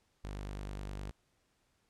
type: tone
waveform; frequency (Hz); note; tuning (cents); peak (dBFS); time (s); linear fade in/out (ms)
sawtooth; 49.76; G1; +27; -36; 0.24-1.11; 0
effects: pink hiss -75 dBFS RMS until 1.89 s + low-pass 10000 Hz 12 dB/octave